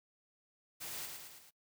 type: noise with echo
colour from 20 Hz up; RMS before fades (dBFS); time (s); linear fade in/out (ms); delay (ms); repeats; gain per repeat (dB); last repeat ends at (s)
white; -44; 0.8-1.07; 20; 110; 4; -4; 1.51
effects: noise-tail reverb RT60 0.1 s tail -23 dB re dry